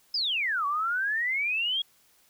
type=exponential two-way sweep; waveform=sine; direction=down then up; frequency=5220 to 1116 to 3334 Hz; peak=-25 dBFS; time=0.14-1.82 s; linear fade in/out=5 ms; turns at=0.66 s; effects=white hiss -63 dBFS RMS until 2.29 s